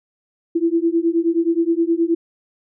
sine beating tone pair, 329.6 / 339.1 Hz, E4 / E4, 0 / +49 cents, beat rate 9.5 Hz, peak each -18 / -18 dBFS, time 0.55-2.15 s, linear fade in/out 10 ms, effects none

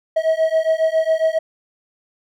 triangle beating tone pair, 638 / 645.3 Hz, D#5 / E5, +43 / -37 cents, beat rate 7.3 Hz, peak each -16 dBFS, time 0.16-1.39 s, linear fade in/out 10 ms, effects none

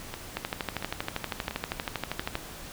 two click trains, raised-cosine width 0.3 ms, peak -13 / -18 dBFS, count 26 / 4, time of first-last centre 0.37-2.354 / 0.14-2.195 s, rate 12.6 / 1.46 Hz, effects pink hiss -43 dBFS RMS until 2.72 s

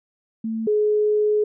sine tone pair in turn, 223.1 / 422.2 Hz, A3 / G#4, +24 / +29 cents, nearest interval major seventh, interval 1105 cents, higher second, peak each -23 / -16 dBFS, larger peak second, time 0.44-0.67 / 0.67-1.44 s, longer second, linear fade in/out 5 ms, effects none

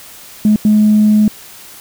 sine tone bursts at uneven times, 212.3 Hz, G#3, 38 cents sharp, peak -5 dBFS, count 2, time 0.45-0.56 / 0.65-1.28 s, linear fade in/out 2 ms, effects tanh soft clip ceiling -2 dBFS + white hiss -36 dBFS RMS until 1.8 s

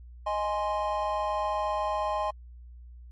triangle chord, Ab major, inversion second, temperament equal, 622.3 / 830.6 / 1046.5 Hz, Eb5 / Ab5 / C6, 0 / 0 / 0 cents, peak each -29 / -29 / -29 dBFS, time 0.26-2.31 s, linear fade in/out 10 ms, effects added 60 Hz sine -44 dBFS peak until 3.11 s + MP3 48 kbps

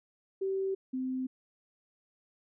sine tone pair in turn, 385.6 / 258.5 Hz, G4 / C4, -28 / -21 cents, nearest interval perfect fifth, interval 693 cents, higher first, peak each -29 / -31 dBFS, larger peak first, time 0.41-0.75 / 0.93-1.27 s, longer neither, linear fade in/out 10 ms, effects none

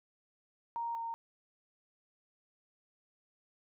sine tone pair in turn, 932.3 / 920.5 Hz, A#5 / A#5, 0 / -22 cents, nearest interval unison, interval 22 cents, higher first, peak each -34 / -36 dBFS, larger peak first, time 0.76-0.95 / 0.95-1.14 s, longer neither, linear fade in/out 0 ms, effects none

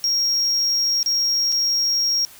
triangle tone with dropouts, 5588 Hz, F8, in tune, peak -16 dBFS, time 0.04-2.25 s, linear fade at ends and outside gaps 0 ms, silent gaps 1.029-1.061 / 1.52-1.524 s, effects white hiss -45 dBFS RMS until 2.39 s

